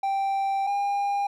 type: tone pair in turn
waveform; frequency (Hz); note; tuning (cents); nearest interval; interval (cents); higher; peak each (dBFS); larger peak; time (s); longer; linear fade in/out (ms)
triangle; 784 / 805.1; G5 / G5; 0 / +46; unison; 46; second; -21 / -21; neither; 0.03-0.67 / 0.67-1.27; first; 5
effects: none